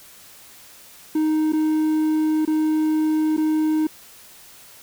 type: tone with dropouts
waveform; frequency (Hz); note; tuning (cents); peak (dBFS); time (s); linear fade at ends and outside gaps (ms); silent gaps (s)
triangle; 311.1; D#4; 0; -15; 1.15-3.87; 5; 1.523-1.532 / 2.452-2.475 / 3.367-3.377
effects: white hiss -46 dBFS RMS until 4.82 s